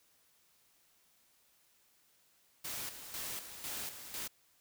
white noise with tremolo, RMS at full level -41 dBFS, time 2.64-4.28 s, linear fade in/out 10 ms, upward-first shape square, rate 2 Hz, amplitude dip 60%, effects white hiss -70 dBFS RMS until 4.6 s

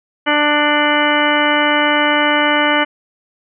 harmonic tone with a mistuned harmonic, 296.1 Hz, D4, 14 cents sharp, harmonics 1 / 2 / 3 / 4 / 5 / 6 / 7 / 8 / 10, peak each -19 / -19 / -19 / -21 / -19 / -22 / -20 / -25 / -21 dBFS, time 0.26-2.85 s, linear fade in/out 20 ms, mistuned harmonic 8, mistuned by -22 cents, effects none

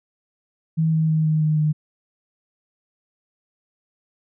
sine tone with pitch steps, 160.4 / 158.83 / 157.28 / 155.74 / 154.22 / 152.71 Hz, E3 / D#3 / D#3 / D#3 / D#3 / D#3, -47 / +36 / +19 / +2 / -15 / -32 cents, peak -16 dBFS, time 0.77-1.73 s, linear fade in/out 20 ms, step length 160 ms, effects none

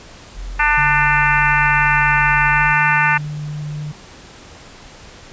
sine tone, 43.25 Hz, F1, 16 cents flat, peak -25 dBFS, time 0.34-2.75 s, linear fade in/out 50 ms
harmonic tone, 297.9 Hz, D4, 25 cents sharp, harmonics 3 / 4 / 5 / 6 / 7 / 8 / 9, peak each -18 / -22 / -18 / -18 / -22 / -23 / -23 dBFS, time 0.59-3.18 s, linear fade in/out 10 ms
sine tone with pitch glide, 143.7 to 149.28 Hz, D3 to D3, -37 to +29 cents, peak -23 dBFS, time 0.77-3.92 s, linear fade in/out 10 ms, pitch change +66 cents, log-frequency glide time 2.49-2.72 s
effects pink hiss -40 dBFS RMS until 5.32 s + resampled to 16000 Hz

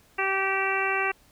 harmonic tone, 387.2 Hz, G4, 21 cents flat, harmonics 1 / 2 / 3 / 4 / 5 / 6 / 7, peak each -31 / -31 / -31 / -31 / -31 / -31 / -31 dBFS, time 0.18-1.12 s, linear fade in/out 10 ms, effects pink hiss -59 dBFS RMS until 1.31 s

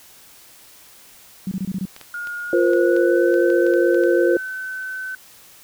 sine tone bursts, 189.6 Hz, F#3, 43 cents sharp, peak -21 dBFS, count 6, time 1.47-1.854 s, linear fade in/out 2 ms, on 44 ms, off 24 ms
clicks, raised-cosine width 0.2 ms, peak -21 dBFS, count 11, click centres 1.964 / 2.013 / 2.272 / 2.734 / 2.965 / 3.341 / 3.502 / 3.666 / 3.738 / 3.945 / 4.037 s
sine tone with pitch glide, 1428 to 1521.7 Hz, F6 to F#6, +38 to +48 cents, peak -26 dBFS, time 2.14-5.15 s, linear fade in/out 2 ms, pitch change +110 cents, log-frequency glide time 2.42-3.39 s
sine chord, F suspended fourth, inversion none, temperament equal with one note detuned, 349.2 / 474 / 523.3 Hz, F4 / Bb4 / C5, 0 / +29 / 0 cents, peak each -16 / -20 / -19 dBFS, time 2.53-4.37 s, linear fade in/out 2 ms
effects white hiss -47 dBFS RMS until 5.63 s

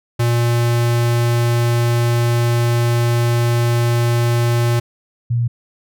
square / sine tone pair in turn, 118.7 / 118.7 Hz, A#2 / A#2, +32 / +32 cents, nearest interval unison, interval 0 cents, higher neither, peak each -14 dBFS, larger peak neither, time 0.19-4.8 / 5.3-5.48 s, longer first, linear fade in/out 10 ms, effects none

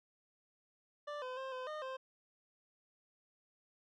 25% pulse tone with pitch steps, 588 / 509 / 529 / 511 / 612 / 524 Hz, D5 / C5 / C5 / C5 / D#5 / C5, +2 / -48 / +19 / -41 / -29 / +2 cents, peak -37 dBFS, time 1.07-1.97 s, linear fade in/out 10 ms, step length 150 ms, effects low-pass 3000 Hz 12 dB/octave

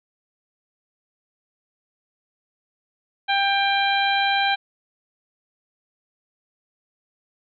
harmonic tone, 793 Hz, G5, 20 cents sharp, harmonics 1 / 2 / 3 / 4 / 5, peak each -21 / -24 / -26 / -27 / -28 dBFS, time 3.28-4.56 s, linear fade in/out 20 ms, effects none

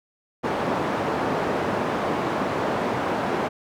white band-pass noise, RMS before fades -25 dBFS, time 0.43-3.49 s, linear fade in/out 20 ms, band 140 to 850 Hz, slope 12 dB/octave, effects none

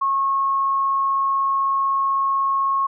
sine tone, 1091 Hz, C#6, 28 cents flat, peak -17 dBFS, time 0.01-2.87 s, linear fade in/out 10 ms, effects none

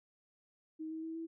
sine tone with pitch steps, 315.8 / 319.8 / 323.9 / 328.1 Hz, D#4 / D#4 / E4 / E4, +26 / +48 / -30 / -8 cents, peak -39 dBFS, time 0.79-1.27 s, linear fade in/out 20 ms, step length 120 ms, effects none

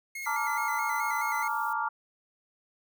45% pulse tone with vibrato, 2093 Hz, C7, in tune, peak -35 dBFS, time 0.15-1.48 s, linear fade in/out 5 ms, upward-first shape square, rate 4.7 Hz, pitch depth 54 cents each way
violet noise, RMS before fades -48 dBFS, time 0.22-1.73 s, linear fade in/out 2 ms
sine chord, Bb major seventh, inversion third, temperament just, 874.1 / 932.3 / 1165.4 / 1398.5 Hz, A5 / Bb5 / D6 / F6, -12 / 0 / -14 / +2 cents, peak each -33 dBFS, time 0.26-1.89 s, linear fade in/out 10 ms
effects none

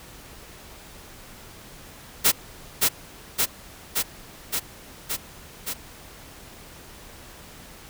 white noise with echo, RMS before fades -17 dBFS, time 2.24-2.32 s, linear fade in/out 20 ms, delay 570 ms, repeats 6, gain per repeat -2 dB, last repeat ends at 5.74 s, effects pink hiss -45 dBFS RMS until 7.89 s

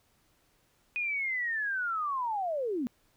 sine linear sweep, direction down, 2489 to 224.4 Hz, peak -29 dBFS, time 0.96-2.87 s, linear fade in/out 0 ms, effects pink hiss -69 dBFS RMS until 3.16 s

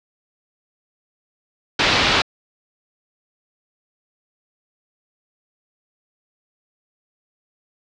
white low-pass noise, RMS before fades -17 dBFS, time 1.79-2.22 s, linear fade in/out 5 ms, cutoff 4300 Hz, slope 24 dB/octave, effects low-pass 7000 Hz 12 dB/octave

